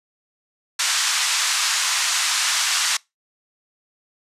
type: band-pass noise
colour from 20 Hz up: white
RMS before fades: -21 dBFS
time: 0.79-2.97 s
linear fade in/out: 5 ms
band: 980 to 7800 Hz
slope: 24 dB/octave
effects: noise-tail reverb RT60 0.2 s tail -24 dB re dry + resampled to 32000 Hz